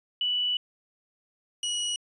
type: tone pair in turn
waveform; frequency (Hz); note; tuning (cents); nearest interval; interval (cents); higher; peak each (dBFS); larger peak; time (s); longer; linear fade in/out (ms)
sine / sawtooth; 2960 / 2916; F#7 / F#7; 0 / -26; unison; 26; first; -24; neither; 0.21-0.57 / 1.63-1.96; first; 2
effects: resampled to 24000 Hz